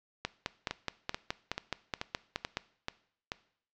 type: two click trains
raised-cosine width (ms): 0.2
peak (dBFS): -14 / -16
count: 12 / 7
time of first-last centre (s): 0.25-2.571 / 0.71-3.319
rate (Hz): 4.74 / 2.3
effects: noise-tail reverb RT60 0.6 s tail -19 dB re dry + low-pass 5000 Hz 12 dB/octave